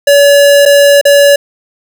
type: tone with dropouts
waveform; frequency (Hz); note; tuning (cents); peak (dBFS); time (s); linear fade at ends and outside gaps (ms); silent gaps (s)
square; 569; C#5; +45; -3; 0.07-1.36; 5; 0.654-0.659 / 1.013-1.052
effects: none